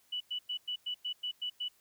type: tone bursts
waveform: sine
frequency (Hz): 2960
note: F#7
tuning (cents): 0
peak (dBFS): -33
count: 9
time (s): 0.12-1.685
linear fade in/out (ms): 10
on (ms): 85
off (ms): 100
effects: white hiss -68 dBFS RMS until 1.8 s